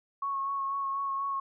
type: tone with vibrato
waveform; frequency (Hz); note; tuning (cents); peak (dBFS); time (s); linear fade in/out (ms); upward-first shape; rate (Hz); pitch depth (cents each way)
sine; 1100; C#6; -14; -29; 0.22-1.4; 5; sine; 4.1; 19
effects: none